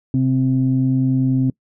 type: tone pair together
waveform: sine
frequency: 131.1 / 261.6 Hz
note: C3 / C4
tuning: +4 / 0 cents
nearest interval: octave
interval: 1196 cents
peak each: -16 dBFS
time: 0.14-1.5 s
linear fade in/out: 2 ms
effects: noise-tail reverb RT60 0.1 s tail -25 dB re dry + tanh soft clip ceiling -7 dBFS